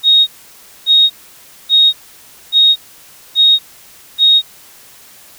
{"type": "tone bursts", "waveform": "sine", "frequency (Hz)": 3743, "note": "A#7", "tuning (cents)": 6, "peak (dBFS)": -5, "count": 6, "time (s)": [0.03, 4.42], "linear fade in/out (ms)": 50, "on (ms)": 240, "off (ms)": 590, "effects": ["white hiss -41 dBFS RMS until 5.38 s"]}